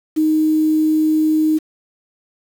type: tone with quantisation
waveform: sine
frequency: 311.1 Hz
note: D#4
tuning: in tune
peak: -12 dBFS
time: 0.16-1.59 s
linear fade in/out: 20 ms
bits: 6
effects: none